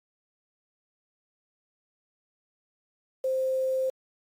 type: tone with quantisation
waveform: sine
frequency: 523.3 Hz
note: C5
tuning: in tune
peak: -24 dBFS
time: 3.24-3.9 s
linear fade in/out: 5 ms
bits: 8
effects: AAC 48 kbps